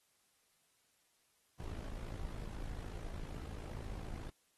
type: noise with amplitude modulation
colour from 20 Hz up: brown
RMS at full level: -41 dBFS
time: 1.6-4.3 s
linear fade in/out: 0 ms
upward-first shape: sine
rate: 54 Hz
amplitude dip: 70%
effects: white hiss -75 dBFS RMS until 4.57 s + AAC 32 kbps